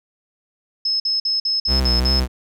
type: tone bursts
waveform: sine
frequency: 5190 Hz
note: E8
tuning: 28 cents flat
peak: -17 dBFS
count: 7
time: 0.85-2.2 s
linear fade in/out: 5 ms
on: 150 ms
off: 50 ms
type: tone with vibrato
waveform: 45% pulse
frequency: 63.3 Hz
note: B1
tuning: 43 cents sharp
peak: -17 dBFS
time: 1.67-2.28 s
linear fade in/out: 50 ms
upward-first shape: sine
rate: 2.7 Hz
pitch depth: 72 cents each way
effects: none

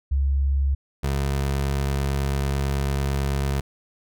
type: tone pair in turn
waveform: sine / 25% pulse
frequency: 68.8 / 69.05 Hz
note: C#2 / C#2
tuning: -12 / -6 cents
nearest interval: unison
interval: 6 cents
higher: second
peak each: -18 dBFS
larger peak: neither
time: 0.11-0.75 / 1.03-3.61 s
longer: second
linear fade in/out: 10 ms
effects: none

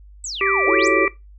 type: exponential two-way sweep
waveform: sine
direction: down then up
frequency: 8180 to 490.1 to 8180 Hz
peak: -26 dBFS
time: 0.24-0.88 s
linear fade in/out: 2 ms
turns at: 0.65 s
type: harmonic tone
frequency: 390.8 Hz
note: G4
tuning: 5 cents flat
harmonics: 1 / 3 / 5 / 6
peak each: -22 / -22 / -22 / -22 dBFS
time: 0.41-1.08 s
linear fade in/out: 2 ms
type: chord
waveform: sine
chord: F# minor seventh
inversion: third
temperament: equal with one note detuned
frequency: 329.6 / 370 / 440 / 556.6 Hz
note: E4 / F#4 / A4 / C#5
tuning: 0 / 0 / 0 / +7 cents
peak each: -22 dBFS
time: 0.67-1.06 s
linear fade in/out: 10 ms
effects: noise-tail reverb RT60 0.2 s tail -18 dB re dry + added 50 Hz sine -41 dBFS peak until 1.38 s

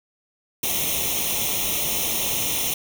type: noise with comb filter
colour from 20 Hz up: white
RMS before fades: -24 dBFS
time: 0.63-2.74 s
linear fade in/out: 5 ms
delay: 0.32 ms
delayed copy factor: +0.85
effects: none

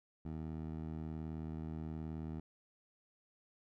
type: tone with band-pass filter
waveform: 15% pulse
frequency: 78.8 Hz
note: D#2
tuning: 23 cents sharp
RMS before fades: -43 dBFS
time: 0.25-2.4 s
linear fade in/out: 5 ms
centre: 170 Hz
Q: 0.52
effects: none

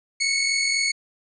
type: tone pair together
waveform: 20% pulse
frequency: 2196 / 2240 Hz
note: C#7 / C#7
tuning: -17 / +18 cents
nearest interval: unison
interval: 35 cents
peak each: -16 / -22 dBFS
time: 0.2-0.92 s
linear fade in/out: 10 ms
effects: resampled to 24000 Hz

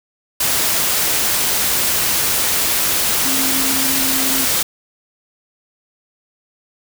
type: tone in noise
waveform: sine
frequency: 266 Hz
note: C4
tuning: 29 cents sharp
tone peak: -24 dBFS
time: 3.25-4.45 s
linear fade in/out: 5 ms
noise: white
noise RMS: -17 dBFS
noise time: 0.4-4.63 s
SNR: -10 dB
effects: none

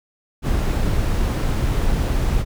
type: noise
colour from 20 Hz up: brown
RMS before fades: -19 dBFS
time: 0.42-2.45 s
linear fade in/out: 50 ms
effects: none

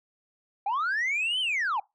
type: linear two-way sweep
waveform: sine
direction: up then down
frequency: 760 to 3136 to 760 Hz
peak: -23 dBFS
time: 0.66-1.8 s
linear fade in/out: 5 ms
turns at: 1.4 s
effects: noise-tail reverb RT60 0.2 s tail -23 dB re dry + tanh soft clip ceiling -23 dBFS

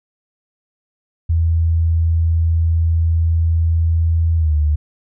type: tone with pitch glide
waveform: sine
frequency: 82.41 to 75.14 Hz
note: E2 to D2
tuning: 0 to +40 cents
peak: -12 dBFS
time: 1.29-4.76 s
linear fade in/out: 10 ms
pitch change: -160 cents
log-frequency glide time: 4.37-4.55 s
effects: none

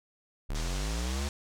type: linear sweep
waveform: square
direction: up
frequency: 33.86 to 73.42 Hz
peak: -31 dBFS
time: 0.49-1.29 s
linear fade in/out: 10 ms
type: band-pass noise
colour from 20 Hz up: white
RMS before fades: -42 dBFS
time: 0.55-1.29 s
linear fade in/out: 0 ms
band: 400 to 7400 Hz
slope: 24 dB/octave
effects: none

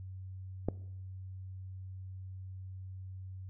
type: click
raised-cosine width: 2 ms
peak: -17 dBFS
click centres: 0.686 s
effects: noise-tail reverb RT60 0.8 s tail -20 dB re dry + added 94 Hz sine -42 dBFS peak until 3.49 s

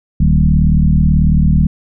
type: tone with frequency modulation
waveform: sine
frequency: 110 Hz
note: A2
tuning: in tune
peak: -7 dBFS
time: 0.2-1.67 s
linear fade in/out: 5 ms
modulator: 38.3 Hz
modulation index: 2.4
effects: none

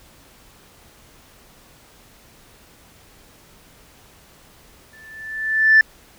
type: tone with exponential growth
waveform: sine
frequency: 1760 Hz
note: A6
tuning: in tune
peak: -5 dBFS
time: 4.93-5.81 s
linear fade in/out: 2 ms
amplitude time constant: 190 ms
effects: tanh soft clip ceiling -5 dBFS + pink hiss -50 dBFS RMS until 6.18 s

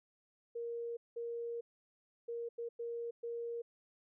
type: tone bursts at uneven times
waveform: sine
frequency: 468.8 Hz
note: A#4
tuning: 10 cents sharp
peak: -38 dBFS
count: 6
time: 0.55-0.97 / 1.16-1.61 / 2.28-2.49 / 2.58-2.69 / 2.79-3.11 / 3.23-3.62 s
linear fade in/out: 10 ms
effects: none

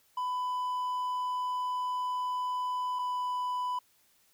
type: tone pair in turn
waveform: triangle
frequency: 999 / 995.2 Hz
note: B5 / B5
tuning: +20 / +13 cents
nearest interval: unison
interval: 7 cents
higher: first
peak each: -28 dBFS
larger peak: neither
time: 0.17-2.99 / 2.99-3.79 s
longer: first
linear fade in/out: 5 ms
effects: white hiss -67 dBFS RMS until 4.33 s

